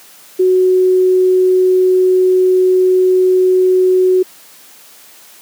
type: tone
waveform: sine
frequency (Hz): 370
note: F#4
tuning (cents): 0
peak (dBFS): -7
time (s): 0.39-4.23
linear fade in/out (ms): 10
effects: white hiss -41 dBFS RMS until 5.41 s + high-pass 200 Hz 12 dB/octave